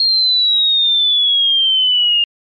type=exponential sweep; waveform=sine; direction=down; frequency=4251 to 2817 Hz; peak=-10 dBFS; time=0-2.24 s; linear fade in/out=2 ms; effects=MP3 32 kbps